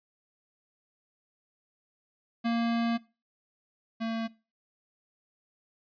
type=tone pair in turn; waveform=square; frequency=232.4 / 226.3 Hz; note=A#3 / A3; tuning=-5 / +49 cents; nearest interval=unison; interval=46 cents; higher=first; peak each=-26 / -30 dBFS; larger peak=first; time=2.44-2.98 / 4-4.28 s; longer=first; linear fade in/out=20 ms; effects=noise-tail reverb RT60 0.3 s tail -20 dB re dry + resampled to 11025 Hz